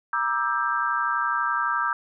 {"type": "chord", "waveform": "sine", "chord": "E half-diminished seventh", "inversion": "second", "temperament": "just", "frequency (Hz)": [949.3, 1186.7, 1318.5, 1582.2], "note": ["Bb5", "D6", "E6", "G6"], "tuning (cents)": [31, 18, 0, 16], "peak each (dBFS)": [-29, -27, -27, -27], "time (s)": [0.13, 1.93], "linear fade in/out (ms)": 2, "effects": []}